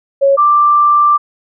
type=tone pair in turn; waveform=sine; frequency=552 / 1178.8 Hz; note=C#5 / D6; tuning=-7 / +6 cents; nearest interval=octave + minor second; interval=1313 cents; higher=second; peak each=-6 dBFS; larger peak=neither; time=0.21-0.37 / 0.37-1.18 s; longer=second; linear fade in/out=20 ms; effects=none